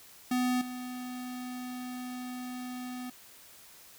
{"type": "tone with level steps", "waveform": "square", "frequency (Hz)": 250.3, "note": "B3", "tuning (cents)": 23, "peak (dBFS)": [-27, -38], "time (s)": [0.31, 3.1], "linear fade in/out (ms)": 5, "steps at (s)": 0.61, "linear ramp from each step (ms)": 5, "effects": ["white hiss -54 dBFS RMS until 3.98 s"]}